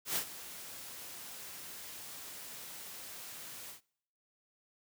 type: noise with ADSR envelope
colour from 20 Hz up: white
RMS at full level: -32 dBFS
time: 0.05-3.81 s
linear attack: 110 ms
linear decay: 84 ms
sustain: -15 dB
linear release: 110 ms
effects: noise-tail reverb RT60 0.7 s tail -25 dB re dry + high-pass 80 Hz 12 dB/octave